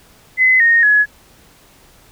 sine tone with pitch steps, 2033 / 1853.5 / 1689.9 Hz, B6 / A#6 / G#6, +50 / -10 / +30 cents, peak -8 dBFS, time 0.37-1.06 s, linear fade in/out 50 ms, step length 230 ms, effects pink hiss -48 dBFS RMS until 2.11 s

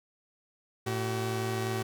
sawtooth tone pair together, 111.84 / 380 Hz, A2 / F#4, +29 / +46 cents, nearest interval octave + major sixth, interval 2117 cents, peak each -28 / -29 dBFS, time 0.86-1.83 s, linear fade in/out 10 ms, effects none

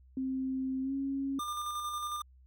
sine tone with pitch glide, 262.7 to 273.4 Hz, C4 to C#4, +7 to -24 cents, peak -31 dBFS, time 0.17-1.39 s, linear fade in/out 2 ms, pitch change +69 cents, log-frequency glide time 0.82-0.93 s
square tone with tremolo, 1200 Hz, D6, 37 cents sharp, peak -34 dBFS, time 1.39-2.22 s, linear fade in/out 5 ms, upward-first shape square, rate 11 Hz, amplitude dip 30%
effects added 64 Hz sine -56 dBFS peak until 2.46 s

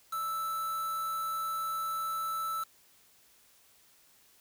triangle tone with quantisation, 1318.5 Hz, E6, in tune, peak -30 dBFS, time 0.12-2.64 s, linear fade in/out 10 ms, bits 7, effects white hiss -63 dBFS RMS until 4.4 s

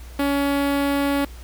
sawtooth tone with notch filter, 281.5 Hz, C#4, 27 cents sharp, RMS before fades -21 dBFS, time 0.19-1.25 s, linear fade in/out 5 ms, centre 6300 Hz, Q 0.98, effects added 60 Hz sine -36 dBFS peak until 1.43 s + pink hiss -47 dBFS RMS until 1.43 s

